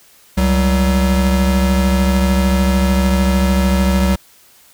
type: tone pair together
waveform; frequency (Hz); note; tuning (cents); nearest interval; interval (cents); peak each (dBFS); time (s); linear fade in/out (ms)
square; 67.4 / 188.83; C#2 / F#3; -48 / +36; octave + tritone; 1784; -15; 0.37-4.16; 10
effects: white hiss -48 dBFS RMS until 4.73 s